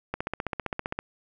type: click train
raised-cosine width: 0.5 ms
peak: -14 dBFS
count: 14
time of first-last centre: 0.14-0.99 s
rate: 15.3 Hz
effects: none